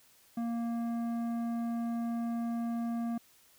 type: tone with tanh clipping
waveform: sine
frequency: 233.1 Hz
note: A#3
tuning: in tune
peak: -33 dBFS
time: 0.37-3.18 s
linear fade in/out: 5 ms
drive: 11 dB
effects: white hiss -63 dBFS RMS until 3.58 s